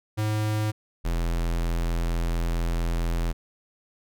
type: tone pair in turn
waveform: square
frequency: 107.2 / 42.21 Hz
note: A2 / E1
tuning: -45 / +42 cents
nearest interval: octave + major third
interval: 1613 cents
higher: first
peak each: -24 dBFS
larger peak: neither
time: 0.17-0.72 / 1.04-3.33 s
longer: second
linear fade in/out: 20 ms
effects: none